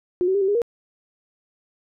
sine tone with pitch steps, 357.9 / 378.7 / 401.6 / 383.6 / 409.2 / 471.8 Hz, F4 / F#4 / G4 / G4 / G#4 / A#4, +42 / +40 / +42 / -37 / -26 / +21 cents, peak -17 dBFS, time 0.21-0.618 s, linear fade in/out 0 ms, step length 68 ms, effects none

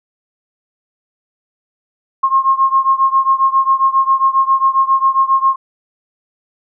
sine beating tone pair, 1070 / 1077.4 Hz, C6 / C#6, +38 / -50 cents, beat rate 7.4 Hz, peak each -12 / -14 dBFS, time 2.23-5.56 s, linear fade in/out 10 ms, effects none

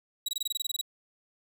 sawtooth tone bursts, 3870 Hz, B7, 36 cents flat, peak -25 dBFS, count 12, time 0.26-0.813 s, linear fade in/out 5 ms, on 25 ms, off 23 ms, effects none

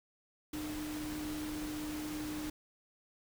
sine tone in noise, 303.5 Hz, D#4, 43 cents flat, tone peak -38 dBFS, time 0.53-2.5 s, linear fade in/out 5 ms, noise pink, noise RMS -45 dBFS, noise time 0.53-2.5 s, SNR +4 dB, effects none

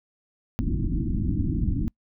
pink low-pass noise, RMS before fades -25 dBFS, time 0.59-1.88 s, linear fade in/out 0 ms, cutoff 330 Hz, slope 96 dB/octave, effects noise-tail reverb RT60 0.1 s tail -26 dB re dry

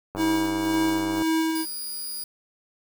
click train, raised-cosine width 1 ms, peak -19 dBFS, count 106, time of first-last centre 0.15-1.221 s, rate 98 Hz
square tone with tremolo, 321.7 Hz, E4, 42 cents flat, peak -21 dBFS, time 0.16-1.66 s, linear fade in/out 50 ms, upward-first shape sine, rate 1.9 Hz, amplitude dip 40%
5% pulse tone, 4874 Hz, D#8, 37 cents flat, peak -24 dBFS, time 1.55-2.24 s, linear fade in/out 5 ms
effects 7-bit

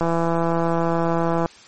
click train, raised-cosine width 1 ms, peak -8 dBFS, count 243, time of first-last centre 0.01-1.459 s, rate 167 Hz, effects white hiss -46 dBFS RMS until 1.67 s + MP3 32 kbps

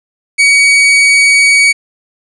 40% pulse tone, 2256 Hz, C#7, 30 cents sharp, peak -4 dBFS, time 0.38-1.73 s, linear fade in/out 20 ms, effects resampled to 22050 Hz + 7-bit

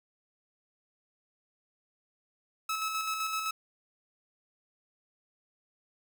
sawtooth tone with tremolo, 1297 Hz, E6, 28 cents flat, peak -26 dBFS, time 2.69-3.51 s, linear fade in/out 5 ms, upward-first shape square, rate 7.8 Hz, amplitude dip 35%, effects none

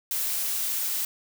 blue noise, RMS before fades -28 dBFS, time 0.11-1.05 s, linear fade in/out 2 ms, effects none

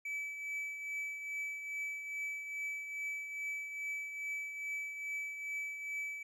triangle tone with tremolo, 2300 Hz, D7, 37 cents flat, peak -34 dBFS, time 0.05-6.23 s, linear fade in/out 5 ms, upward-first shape triangle, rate 2.4 Hz, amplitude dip 55%, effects none

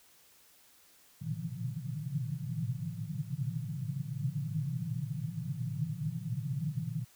white band-pass noise, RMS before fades -36 dBFS, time 1.21-7.05 s, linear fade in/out 10 ms, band 110 to 170 Hz, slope 96 dB/octave, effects white hiss -62 dBFS RMS until 7.15 s

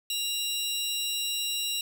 sawtooth tone pair together, 2794 / 3904 Hz, F7 / B7, 0 / -21 cents, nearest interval tritone, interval 579 cents, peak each -28 dBFS, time 0.1-1.81 s, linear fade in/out 2 ms, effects none

